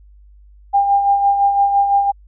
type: tone with tremolo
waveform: sine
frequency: 800 Hz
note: G5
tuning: 35 cents sharp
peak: -9 dBFS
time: 0.73-2.12 s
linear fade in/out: 20 ms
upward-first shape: sine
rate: 5.9 Hz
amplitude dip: 50%
effects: added 50 Hz sine -42 dBFS peak until 2.27 s